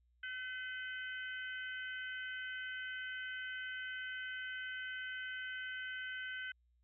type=harmonic tone; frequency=509 Hz; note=C5; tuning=48 cents flat; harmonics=3 / 4 / 5 / 6; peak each=-42 / -50 / -54 / -50 dBFS; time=0.23-6.52 s; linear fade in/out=5 ms; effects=added 60 Hz sine -70 dBFS peak until 6.83 s